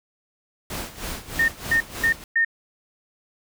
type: noise with tremolo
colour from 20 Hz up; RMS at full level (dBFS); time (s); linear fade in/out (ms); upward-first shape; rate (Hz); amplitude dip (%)
pink; -30; 0.7-2.24; 2; sine; 3.2; 80
type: tone bursts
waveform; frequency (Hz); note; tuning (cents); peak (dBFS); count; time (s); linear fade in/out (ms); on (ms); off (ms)
sine; 1830; A#6; -32; -16; 4; 1.39-2.448; 5; 92; 230
effects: none